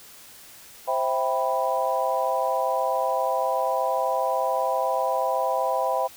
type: chord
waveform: sine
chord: C major seventh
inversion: none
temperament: equal with one note detuned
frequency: 523.3 / 656.2 / 784 / 987.8 Hz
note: C5 / E5 / G5 / B5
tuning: 0 / -8 / 0 / 0 cents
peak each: -27 dBFS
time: 0.87-6.08 s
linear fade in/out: 20 ms
effects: white hiss -47 dBFS RMS until 6.16 s